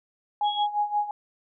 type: tone with tremolo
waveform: sine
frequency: 830.6 Hz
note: G#5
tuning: in tune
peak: -20 dBFS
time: 0.41-1.11 s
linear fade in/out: 2 ms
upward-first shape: sine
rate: 5.7 Hz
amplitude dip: 80%
type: tone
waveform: sine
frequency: 3322 Hz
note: G#7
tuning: in tune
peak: -30 dBFS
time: 0.43-0.67 s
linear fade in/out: 50 ms
effects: none